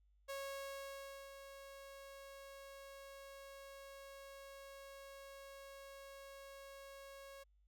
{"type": "tone with ADSR envelope", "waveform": "sawtooth", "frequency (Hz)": 550, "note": "C#5", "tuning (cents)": -14, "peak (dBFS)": -39, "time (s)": [0.28, 7.44], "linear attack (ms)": 20, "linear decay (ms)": 1000, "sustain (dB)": -10, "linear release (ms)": 15, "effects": ["added 50 Hz sine -69 dBFS peak until 7.67 s"]}